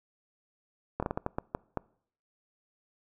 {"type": "slowing click train", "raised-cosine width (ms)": 1, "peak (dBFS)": -16, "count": 9, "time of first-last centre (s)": [1, 1.773], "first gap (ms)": 26, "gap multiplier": 1.36, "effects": ["noise-tail reverb RT60 0.6 s tail -24 dB re dry"]}